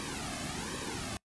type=noise with flanger; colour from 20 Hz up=pink; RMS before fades=-38 dBFS; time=0-1.17 s; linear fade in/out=0 ms; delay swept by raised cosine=1.4 to 2.13 ms; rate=1.3 Hz; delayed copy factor=-0.75; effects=noise-tail reverb RT60 0.1 s tail -24 dB re dry + resampled to 24000 Hz